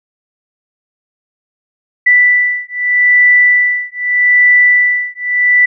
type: beating tone pair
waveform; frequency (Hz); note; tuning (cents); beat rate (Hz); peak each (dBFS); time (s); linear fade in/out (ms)
sine; 1975 / 1975.81; B6 / B6; 0 / 0; 0.81; -10; 2.06-5.66; 10
effects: none